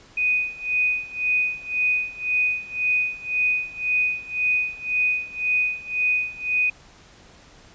sine tone with tremolo, 2489 Hz, D#7, in tune, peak -17 dBFS, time 0.17-6.7 s, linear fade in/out 5 ms, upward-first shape sine, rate 1.9 Hz, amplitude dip 90%, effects pink hiss -50 dBFS RMS until 7.74 s + resampled to 16000 Hz

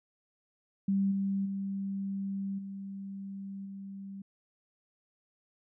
sine tone with level steps, 196 Hz, G3, in tune, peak -25 / -28 / -32 / -38 / -40 dBFS, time 0.88-4.22 s, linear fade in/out 5 ms, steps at 1.11 / 1.45 / 2.58 / 3.65 s, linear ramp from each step 10 ms, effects none

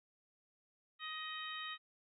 harmonic tone with a mistuned harmonic, 627 Hz, D#5, 13 cents sharp, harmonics 2 / 3 / 4 / 5 / 6, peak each -47 / -47 / -52 / -49 / -48 dBFS, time 0.99-1.78 s, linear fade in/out 50 ms, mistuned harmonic 5, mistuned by -30 cents, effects none

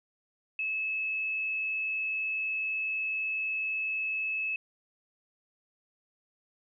sine tone with frequency modulation, 2596 Hz, E7, 27 cents flat, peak -29 dBFS, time 0.59-4.56 s, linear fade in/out 2 ms, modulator 66 Hz, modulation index 0.23, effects none

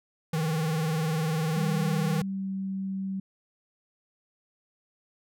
square tone with vibrato, 159.1 Hz, D#3, 39 cents sharp, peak -26 dBFS, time 0.33-2.22 s, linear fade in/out 5 ms, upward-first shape triangle, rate 20 Hz, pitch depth 110 cents each way
sine tone with pitch glide, 196 to 192.52 Hz, G3 to G3, 0 to -31 cents, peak -29 dBFS, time 1.56-3.2 s, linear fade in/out 5 ms, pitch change -31 cents, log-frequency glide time 1.82-2.54 s
effects none

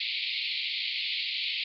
white band-pass noise, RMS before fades -32 dBFS, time 0-1.64 s, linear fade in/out 5 ms, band 2100 to 4500 Hz, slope 96 dB/octave, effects none

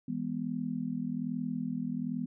sine chord, E major, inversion none, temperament just, 164.81 / 206 / 247.2 Hz, E3 / G#3 / B3, 0 / -14 / +2 cents, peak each -38 / -37 / -34 dBFS, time 0.08-2.26 s, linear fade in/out 5 ms, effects none

